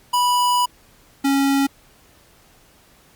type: tone pair in turn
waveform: square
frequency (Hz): 983 / 275.8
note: B5 / C#4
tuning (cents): -8 / -9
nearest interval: octave + minor seventh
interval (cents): 2201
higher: first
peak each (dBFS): -16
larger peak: neither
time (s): 0.13-0.66 / 1.24-1.67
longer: first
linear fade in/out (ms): 10
effects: pink hiss -53 dBFS RMS until 3.15 s + Opus 48 kbps